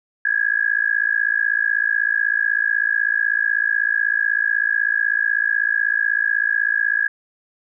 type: tone with amplitude modulation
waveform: sine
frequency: 1661.2 Hz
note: G#6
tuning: in tune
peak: -12 dBFS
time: 0.25-7.08 s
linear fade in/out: 5 ms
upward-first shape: sine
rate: 56.1 Hz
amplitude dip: 100%
effects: none